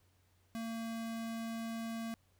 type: tone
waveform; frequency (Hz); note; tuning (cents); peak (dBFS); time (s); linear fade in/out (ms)
square; 227.4; A#3; -43; -39; 0.55-2.14; 0
effects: added 91 Hz sine -70 dBFS peak until 2.39 s + pink hiss -74 dBFS RMS until 2.39 s